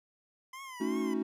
25% pulse tone with vibrato, 1029 Hz, C6, 29 cents flat, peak -39 dBFS, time 0.53-1.14 s, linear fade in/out 5 ms, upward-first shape triangle, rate 2.7 Hz, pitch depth 120 cents each way
triangle chord, D# half-diminished seventh, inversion second, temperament equal with one note detuned, 220 / 277.2 / 315.7 / 370 Hz, A3 / C#4 / D#4 / F#4, 0 / 0 / +25 / 0 cents, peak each -33 dBFS, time 0.8-1.23 s, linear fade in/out 10 ms
effects resampled to 32000 Hz

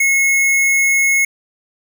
square tone, 2177 Hz, C#7, 32 cents flat, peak -12 dBFS, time 0-1.25 s, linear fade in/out 5 ms, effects none

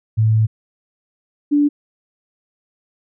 sine tone pair in turn, 110 / 291.1 Hz, A2 / D4, 0 / -15 cents, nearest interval octave + perfect fourth, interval 1685 cents, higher second, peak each -11 dBFS, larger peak neither, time 0.17-0.47 / 1.51-1.69 s, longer first, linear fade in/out 20 ms, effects none

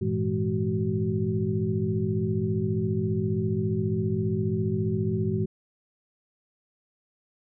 sine tone cluster, 100.7 / 115.5 / 164.1 / 209.3 / 375.1 Hz, G2 / A#2 / E3 / G#3 / F#4, +47 / -16 / -8 / +14 / +24 cents, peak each -30 dBFS, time 0.01-5.46 s, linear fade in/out 10 ms, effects none

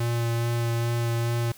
square tone with vibrato, 117.3 Hz, A#2, 11 cents sharp, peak -24 dBFS, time 0-1.52 s, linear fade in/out 5 ms, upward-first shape sine, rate 2.4 Hz, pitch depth 12 cents each way, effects white hiss -50 dBFS RMS until 1.57 s

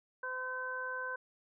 harmonic tone, 511 Hz, C5, 41 cents flat, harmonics 1 / 2 / 3, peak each -44 / -42 / -38 dBFS, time 0.23-1.16 s, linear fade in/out 5 ms, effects none

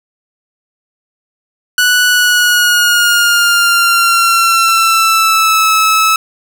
sawtooth tone with pitch glide, 1477 to 1300.7 Hz, F#6 to E6, -3 to -24 cents, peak -4 dBFS, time 1.78-6.16 s, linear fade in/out 2 ms, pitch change -221 cents, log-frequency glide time 2.07-5.66 s, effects none

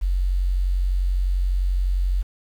sine tone with quantisation, 45.79 Hz, F#1, 17 cents flat, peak -18 dBFS, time 0.01-2.23 s, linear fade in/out 20 ms, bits 8, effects none

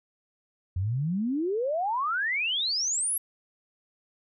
sine exponential sweep, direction up, 85.8 to 11540 Hz, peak -25 dBFS, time 0.76-3.18 s, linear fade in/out 5 ms, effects none

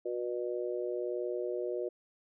harmonic tone, 121.4 Hz, B2, 29 cents flat, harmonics 3 / 4 / 5, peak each -35 / -37 / -39 dBFS, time 0.05-1.89 s, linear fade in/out 10 ms, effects none

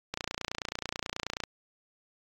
click train, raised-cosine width 0.2 ms, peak -15 dBFS, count 39, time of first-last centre 0.14-1.437 s, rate 29.3 Hz, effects AAC 48 kbps

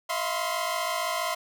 sawtooth tone cluster, 640 / 695 / 1017 / 1063 Hz, D#5 / F5 / C6 / C6, +49 / -9 / -50 / +27 cents, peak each -29 dBFS, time 0.09-1.35 s, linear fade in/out 10 ms, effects none

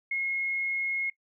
sine tone, 2161 Hz, C#7, 45 cents flat, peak -27 dBFS, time 0.11-1.1 s, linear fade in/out 5 ms, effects noise-tail reverb RT60 0.1 s tail -19 dB re dry

